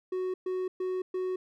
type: tone bursts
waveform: triangle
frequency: 370 Hz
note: F#4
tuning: in tune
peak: -27 dBFS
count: 4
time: 0.12-1.36 s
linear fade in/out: 5 ms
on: 220 ms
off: 120 ms
effects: none